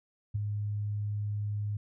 sine tone with ADSR envelope, 103.83 Hz, G#2, in tune, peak -25 dBFS, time 0.34-1.77 s, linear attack 16 ms, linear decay 11 ms, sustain -5 dB, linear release 4 ms, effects none

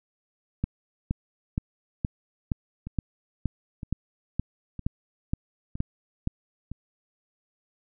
two click trains, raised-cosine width 5 ms, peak -23 / -13 dBFS, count 5 / 13, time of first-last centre 2.87-6.716 / 0.64-6.274 s, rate 1.04 / 2.13 Hz, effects none

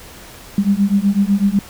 sine beating tone pair, 196 / 204 Hz, G3 / G#3, 0 / -31 cents, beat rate 8 Hz, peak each -15 dBFS, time 0.58-1.59 s, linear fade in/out 2 ms, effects pink hiss -38 dBFS RMS until 1.69 s

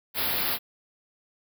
white band-stop noise, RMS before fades -27 dBFS, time 0.14-0.59 s, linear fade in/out 50 ms, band 5000 to 11000 Hz, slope 96 dB/octave, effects none

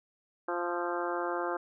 harmonic tone with a mistuned harmonic, 174.61 Hz, F3, in tune, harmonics 2 / 3 / 4 / 5 / 6 / 7 / 8 / 9, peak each -35 / -37 / -38 / -39 / -40 / -40 / -41 / -42 dBFS, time 0.48-1.57 s, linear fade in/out 5 ms, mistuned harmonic 8, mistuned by -33 cents, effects none

